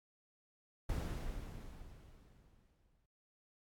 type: noise with exponential decay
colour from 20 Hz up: brown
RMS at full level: -36 dBFS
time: 0.89-3.06 s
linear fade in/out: 5 ms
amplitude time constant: 470 ms
effects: AAC 64 kbps